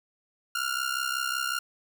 sawtooth ring-modulated tone, 1404 Hz, F6, 9 cents sharp, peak -21 dBFS, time 0.55-1.59 s, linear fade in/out 0 ms, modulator 32.7 Hz, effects none

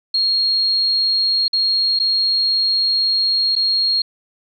sine tone with dropouts, 4266 Hz, C8, 33 cents sharp, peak -14 dBFS, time 0.14-4.02 s, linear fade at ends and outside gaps 5 ms, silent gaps 1.481-1.531 / 1.99-1.998 / 3.554-3.562 s, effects none

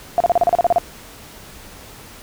sine tone bursts, 694 Hz, F5, 11 cents flat, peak -10 dBFS, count 11, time 0.18-0.783 s, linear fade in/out 0 ms, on 23 ms, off 35 ms, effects pink hiss -40 dBFS RMS until 2.22 s

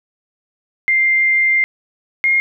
sine tone pair in turn, 2098 / 2135 Hz, C7 / C7, +4 / +34 cents, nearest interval unison, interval 30 cents, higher second, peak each -11 dBFS, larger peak neither, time 0.88-1.64 / 2.24-2.4 s, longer first, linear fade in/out 0 ms, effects none

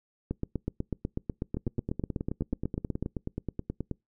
two click trains, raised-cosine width 3 ms, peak -19 / -17 dBFS, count 23 / 23, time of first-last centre 1.57-3.913 / 0.31-3.026 s, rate 9.39 / 8.1 Hz, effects noise-tail reverb RT60 0.2 s tail -26 dB re dry

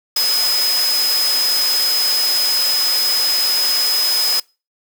sine tone in noise, 5060 Hz, D#8, 28 cents sharp, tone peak -15 dBFS, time 0.16-4.4 s, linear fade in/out 5 ms, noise white, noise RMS -22 dBFS, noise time 0.16-4.4 s, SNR +4 dB, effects noise-tail reverb RT60 0.3 s tail -25 dB re dry + high-pass 400 Hz 12 dB/octave

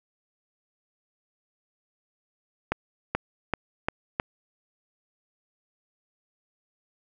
accelerating click train, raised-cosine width 0.5 ms, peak -9 dBFS, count 5, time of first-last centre 2.72-4.199 s, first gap 430 ms, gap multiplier 0.9, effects none

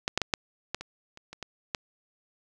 clicks, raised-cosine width 0.2 ms, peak -10 / -7 / -9 / -6 / -12 / -21 / -29 / -25 / -19 / -11 dBFS, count 10, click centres 0.079 / 0.176 / 0.217 / 0.338 / 0.746 / 0.81 / 1.174 / 1.33 / 1.427 / 1.748 s, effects none

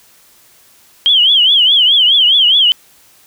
sine tone with vibrato, 3146 Hz, G7, 6 cents sharp, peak -6 dBFS, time 1.06-2.72 s, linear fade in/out 0 ms, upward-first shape triangle, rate 4.8 Hz, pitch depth 180 cents each way, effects white hiss -47 dBFS RMS until 3.26 s

